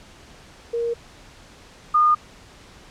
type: tone pair in turn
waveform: sine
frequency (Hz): 468.2 / 1220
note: A#4 / D#6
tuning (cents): +8 / -34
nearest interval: octave + perfect fourth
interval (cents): 1658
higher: second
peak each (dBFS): -21 / -13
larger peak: second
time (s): 0.73-0.94 / 1.94-2.15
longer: neither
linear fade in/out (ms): 10
effects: pink hiss -47 dBFS RMS until 2.9 s + low-pass 7000 Hz 12 dB/octave